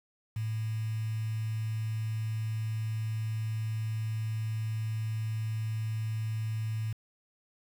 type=tone with quantisation; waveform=sine; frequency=110 Hz; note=A2; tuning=in tune; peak=-30 dBFS; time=0.36-6.93 s; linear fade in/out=5 ms; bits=8; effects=none